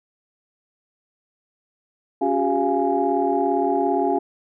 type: tone cluster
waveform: sine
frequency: 279.8 / 365.5 / 403 / 692 / 832 Hz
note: C#4 / F#4 / G4 / F5 / G#5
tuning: +16 / -21 / +48 / -16 / +3 cents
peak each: -24 dBFS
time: 2.21-4.19 s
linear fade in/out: 10 ms
effects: tanh soft clip ceiling -6 dBFS